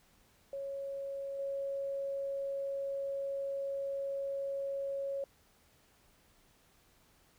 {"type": "tone with level steps", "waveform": "sine", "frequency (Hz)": 552, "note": "C#5", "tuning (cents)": -7, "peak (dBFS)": [-37, -34], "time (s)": [0.53, 5.24], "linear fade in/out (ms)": 2, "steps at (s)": 1.39, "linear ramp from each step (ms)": 2, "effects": ["pink hiss -67 dBFS RMS until 7.38 s"]}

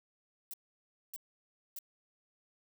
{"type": "noise bursts", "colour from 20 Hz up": "violet", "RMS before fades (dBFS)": -43, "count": 3, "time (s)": [0.51, 1.788], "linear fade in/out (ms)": 0, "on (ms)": 26, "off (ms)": 600, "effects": []}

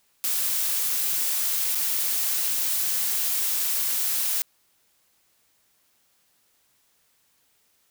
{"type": "noise with dropouts", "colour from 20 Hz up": "blue", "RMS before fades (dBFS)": -25, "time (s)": [0.24, 4.42], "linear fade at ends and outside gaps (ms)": 0, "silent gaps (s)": [1.748, 1.754], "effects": ["white hiss -66 dBFS RMS until 7.9 s"]}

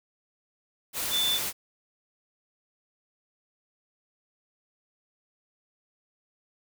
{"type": "tone in noise", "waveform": "sine", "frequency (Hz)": 3520, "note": "A7", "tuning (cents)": 0, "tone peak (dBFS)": -24, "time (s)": [1.1, 1.4], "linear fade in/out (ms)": 50, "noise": "white", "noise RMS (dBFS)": -31, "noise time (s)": [0.93, 1.53], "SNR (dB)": 4, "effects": []}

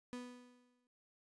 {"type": "tone with exponential decay", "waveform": "35% pulse", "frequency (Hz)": 246.9, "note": "B3", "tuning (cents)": 0, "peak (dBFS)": -40, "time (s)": [0.13, 0.87], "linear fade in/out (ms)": 0, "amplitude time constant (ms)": 160, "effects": ["resampled to 22050 Hz"]}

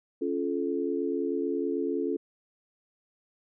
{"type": "chord", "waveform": "sine", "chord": "Db augmented", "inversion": "none", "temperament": "just", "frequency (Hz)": [277.2, 346.5, 433.1], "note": ["Db4", "F4", "A4"], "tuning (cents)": [0, -14, -27], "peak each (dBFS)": -31, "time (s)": [0.21, 2.17], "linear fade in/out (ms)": 10, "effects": []}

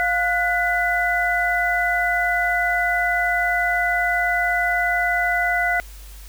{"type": "tone cluster", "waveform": "sine", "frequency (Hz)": [702, 1467, 2002], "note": ["F5", "F#6", "B6"], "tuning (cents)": [9, -15, 23], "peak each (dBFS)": -22, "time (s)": [0, 5.8], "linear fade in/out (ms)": 0, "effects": ["added 50 Hz sine -37 dBFS peak until 6.28 s", "white hiss -46 dBFS RMS until 6.28 s"]}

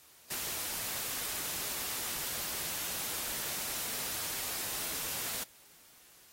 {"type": "noise", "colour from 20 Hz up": "white", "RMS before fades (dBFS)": -37, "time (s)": [0.3, 5.44], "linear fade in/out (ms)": 10, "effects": ["white hiss -59 dBFS RMS until 6.32 s", "AAC 48 kbps"]}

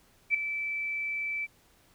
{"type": "tone with ADSR envelope", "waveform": "sine", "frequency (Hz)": 2319, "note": "D7", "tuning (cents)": -22, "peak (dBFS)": -19, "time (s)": [0.3, 1.47], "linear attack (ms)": 44, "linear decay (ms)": 4, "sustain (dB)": -11, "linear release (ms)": 29, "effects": ["pink hiss -63 dBFS RMS until 1.94 s"]}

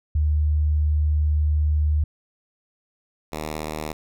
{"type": "tone pair in turn", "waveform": ["sine", "5% pulse"], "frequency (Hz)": [75.5, 77.18], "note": ["D2", "D#2"], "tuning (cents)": [48, -13], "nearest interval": "unison", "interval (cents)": 39, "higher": "second", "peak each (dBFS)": -17, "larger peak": "neither", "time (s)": [[0.15, 2.04], [3.32, 3.93]], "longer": "first", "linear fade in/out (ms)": 5, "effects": []}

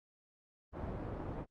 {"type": "low-pass noise", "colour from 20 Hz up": "pink", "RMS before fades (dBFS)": -41, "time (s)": [0.72, 1.46], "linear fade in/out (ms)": 50, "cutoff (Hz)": 860, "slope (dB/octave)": 12, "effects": ["Opus 32 kbps"]}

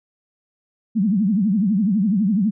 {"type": "tone with vibrato", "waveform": "sine", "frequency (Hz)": 202.8, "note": "G#3", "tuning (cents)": -41, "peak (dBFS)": -15, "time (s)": [0.95, 2.51], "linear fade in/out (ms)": 20, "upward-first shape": "triangle", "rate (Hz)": 12, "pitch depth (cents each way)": 250, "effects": []}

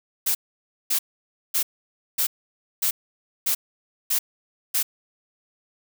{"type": "noise bursts", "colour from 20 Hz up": "blue", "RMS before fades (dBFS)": -22, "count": 8, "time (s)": [0.26, 4.83], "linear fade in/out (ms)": 10, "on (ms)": 90, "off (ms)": 550, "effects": []}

